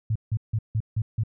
sine tone bursts, 109.6 Hz, A2, 6 cents flat, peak -21 dBFS, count 6, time 0.1-1.236 s, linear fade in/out 5 ms, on 56 ms, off 160 ms, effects none

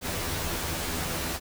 pink noise with comb filter, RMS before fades -31 dBFS, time 0.01-1.4 s, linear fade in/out 50 ms, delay 12 ms, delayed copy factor +0.75, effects none

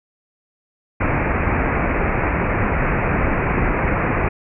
pink low-pass noise, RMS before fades -19 dBFS, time 1-4.29 s, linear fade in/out 10 ms, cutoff 2500 Hz, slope 96 dB/octave, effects none

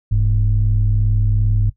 sine tone pair together, 41.2 / 103.83 Hz, E1 / G#2, 0 / 0 cents, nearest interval octave + major third, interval 1600 cents, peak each -15 / -14 dBFS, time 0.11-1.7 s, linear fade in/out 10 ms, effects noise-tail reverb RT60 0.1 s tail -17 dB re dry + tanh soft clip ceiling -7 dBFS

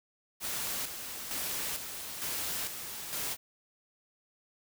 white noise with tremolo, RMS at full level -35 dBFS, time 0.4-3.37 s, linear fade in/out 50 ms, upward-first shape square, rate 1.1 Hz, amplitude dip 50%, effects none

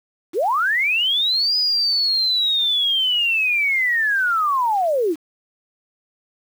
sine linear two-way sweep, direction up then down, 283.2 to 4993 to 283.2 Hz, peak -16 dBFS, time 0.33-5.16 s, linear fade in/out 50 ms, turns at 1.57 s, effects 7-bit

